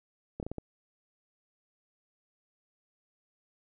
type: slowing click train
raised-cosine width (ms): 2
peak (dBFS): -23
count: 5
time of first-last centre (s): 0.4-0.583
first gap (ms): 28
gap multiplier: 1.34
effects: none